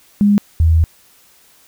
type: tone pair in turn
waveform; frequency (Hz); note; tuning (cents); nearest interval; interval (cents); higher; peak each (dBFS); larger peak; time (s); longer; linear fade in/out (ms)
sine; 204.4 / 81.12; G#3 / E2; -27 / -27; octave + major third; 1600; first; -8; neither; 0.21-0.38 / 0.6-0.84; second; 0
effects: white hiss -50 dBFS RMS until 1.67 s